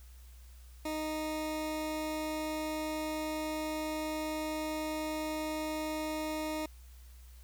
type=tone; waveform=20% pulse; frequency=310.1 Hz; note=D#4; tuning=6 cents flat; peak=-29 dBFS; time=0.85-6.66 s; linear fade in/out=5 ms; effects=added 61 Hz sine -50 dBFS peak until 7.43 s + white hiss -63 dBFS RMS until 7.43 s